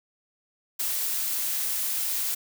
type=noise; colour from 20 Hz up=blue; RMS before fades=-28 dBFS; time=0.79-2.35 s; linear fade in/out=10 ms; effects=none